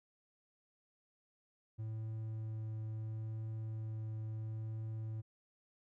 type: tone with vibrato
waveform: triangle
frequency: 110 Hz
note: A2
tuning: in tune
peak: -37 dBFS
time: 1.78-5.22 s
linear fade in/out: 20 ms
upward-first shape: triangle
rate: 0.73 Hz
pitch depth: 9 cents each way
effects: none